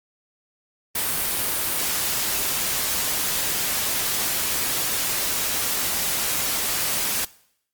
white noise, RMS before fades -24 dBFS, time 0.95-7.25 s, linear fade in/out 5 ms, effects noise-tail reverb RT60 0.7 s tail -21 dB re dry + Opus 32 kbps

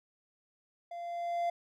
triangle tone with level ramp, 690 Hz, F5, 21 cents flat, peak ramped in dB -38 to -26 dBFS, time 0.91-1.5 s, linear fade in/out 5 ms, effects none

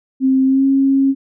sine tone with pitch glide, 264.1 to 271.5 Hz, C4 to C#4, +16 to -36 cents, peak -10 dBFS, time 0.2-1.15 s, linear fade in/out 50 ms, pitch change +48 cents, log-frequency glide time 0.45-0.66 s, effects none

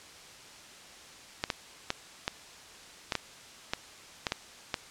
clicks, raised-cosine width 0.2 ms, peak -11 dBFS, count 10, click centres 1.439 / 1.502 / 1.904 / 2.279 / 3.122 / 3.153 / 3.735 / 4.268 / 4.321 / 4.742 s, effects white hiss -50 dBFS RMS until 4.9 s + low-pass 7000 Hz 12 dB/octave

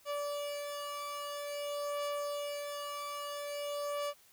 30% pulse beating tone pair, 579 / 579.5 Hz, D5 / D5, -25 / -23 cents, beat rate 0.5 Hz, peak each -35 / -40 dBFS, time 0.05-4.14 s, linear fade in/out 50 ms, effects white hiss -63 dBFS RMS until 4.32 s

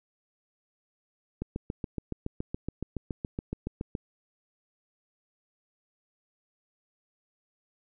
click train, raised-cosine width 3 ms, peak -19 dBFS, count 19, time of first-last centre 1.42-3.952 s, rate 7.11 Hz, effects none

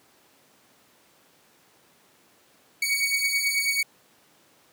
sawtooth beating tone pair, 2237 / 2246.2 Hz, C#7 / C#7, +15 / +22 cents, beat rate 9.2 Hz, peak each -24 / -21 dBFS, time 2.82-3.83 s, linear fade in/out 5 ms, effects pink hiss -59 dBFS RMS until 4.72 s + high-pass 200 Hz 12 dB/octave

